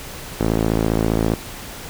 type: tone with band-pass filter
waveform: sawtooth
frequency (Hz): 55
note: A1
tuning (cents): 0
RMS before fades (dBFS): -19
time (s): 0.4-1.35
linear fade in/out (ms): 5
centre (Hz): 340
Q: 0.88
effects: pink hiss -34 dBFS RMS until 1.89 s